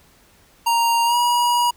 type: tone with pitch glide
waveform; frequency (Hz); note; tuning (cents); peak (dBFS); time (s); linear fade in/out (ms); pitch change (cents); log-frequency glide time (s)
square; 932.3 to 962.4; A#5 to B5; 0 to -45; -16; 0.66-1.71; 10; +55; 1.05-1.16
effects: pink hiss -54 dBFS RMS until 1.76 s